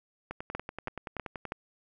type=two click trains; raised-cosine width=0.5 ms; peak=-18 / -22 dBFS; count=4 / 13; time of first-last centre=0.55-1.521 / 0.31-1.453 s; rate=3.09 / 10.5 Hz; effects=none